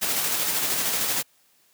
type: noise with tremolo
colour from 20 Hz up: white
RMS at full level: -24 dBFS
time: 0.01-1.23 s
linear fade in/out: 20 ms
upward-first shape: square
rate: 13 Hz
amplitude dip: 25%
effects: white hiss -62 dBFS RMS until 1.73 s + high-pass 100 Hz 12 dB/octave